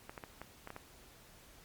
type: clicks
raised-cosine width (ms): 0.5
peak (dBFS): -29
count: 7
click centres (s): 0.095 / 0.178 / 0.238 / 0.416 / 0.674 / 0.704 / 0.764
effects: pink hiss -59 dBFS RMS until 1.64 s + MP3 96 kbps